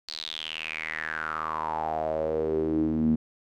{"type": "tone with band-pass filter sweep", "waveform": "sawtooth", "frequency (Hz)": 78.9, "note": "D#2", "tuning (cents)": 25, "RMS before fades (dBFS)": -29, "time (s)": [0.08, 3.16], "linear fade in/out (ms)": 10, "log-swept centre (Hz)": [4500, 220], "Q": 7.4, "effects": []}